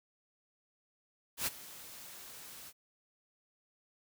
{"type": "noise with ADSR envelope", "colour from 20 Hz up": "white", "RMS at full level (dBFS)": -32, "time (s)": [1.37, 2.73], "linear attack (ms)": 96, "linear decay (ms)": 27, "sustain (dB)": -18, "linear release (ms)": 49, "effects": []}